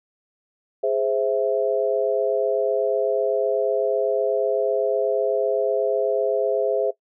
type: chord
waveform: sine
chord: Ab augmented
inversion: none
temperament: equal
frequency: 415.3 / 523.3 / 659.3 Hz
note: Ab4 / C5 / E5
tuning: 0 / 0 / 0 cents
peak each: -23 dBFS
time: 0.83-6.91 s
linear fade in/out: 10 ms
effects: noise-tail reverb RT60 0.1 s tail -19 dB re dry